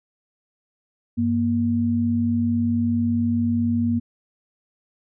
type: tone pair together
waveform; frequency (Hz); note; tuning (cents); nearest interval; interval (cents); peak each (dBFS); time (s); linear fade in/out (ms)
sine; 98 / 236.1; G2 / A#3; 0 / +22; octave + minor third; 1522; -25 / -19; 1.17-4; 20
effects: none